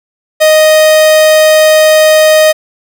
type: tone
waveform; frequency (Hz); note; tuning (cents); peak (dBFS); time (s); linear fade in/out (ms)
45% pulse; 622.3; D#5; 0; -3; 0.4-2.53; 20
effects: none